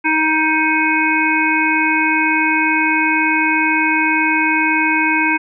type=harmonic tone; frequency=313.9 Hz; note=D#4; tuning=15 cents sharp; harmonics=1 / 3 / 5 / 7 / 8; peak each=-19 / -19 / -19 / -19 / -19 dBFS; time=0.04-5.38 s; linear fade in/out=20 ms; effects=none